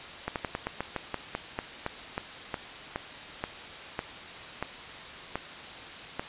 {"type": "slowing click train", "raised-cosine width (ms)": 0.5, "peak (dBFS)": -15, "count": 19, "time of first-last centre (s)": [0.28, 6.195], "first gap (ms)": 78, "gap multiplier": 1.15, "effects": ["white hiss -42 dBFS RMS until 6.28 s", "resampled to 8000 Hz"]}